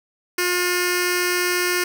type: tone with notch filter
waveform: 10% pulse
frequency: 357.2 Hz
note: F4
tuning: 39 cents sharp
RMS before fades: -21 dBFS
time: 0.38-1.84 s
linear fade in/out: 5 ms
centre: 780 Hz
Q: 0.61
effects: none